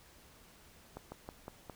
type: slowing click train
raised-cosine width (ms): 1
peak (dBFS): -29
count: 5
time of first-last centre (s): 0.97-1.697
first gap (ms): 150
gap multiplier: 1.13
effects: pink hiss -60 dBFS RMS until 1.75 s